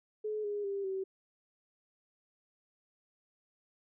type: tone with pitch steps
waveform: sine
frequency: 427 / 411.7 / 397 / 382.8 Hz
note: G#4 / G#4 / G4 / G4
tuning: +48 / -15 / +22 / -41 cents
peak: -33 dBFS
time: 0.24-1.04 s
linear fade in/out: 10 ms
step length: 200 ms
effects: none